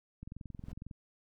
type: click train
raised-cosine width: 5 ms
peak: -32 dBFS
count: 16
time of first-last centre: 0.23-0.912 s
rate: 22 Hz
type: noise with exponential growth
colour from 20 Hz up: brown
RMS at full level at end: -46 dBFS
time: 0.5-0.72 s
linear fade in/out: 2 ms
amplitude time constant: 47 ms
effects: none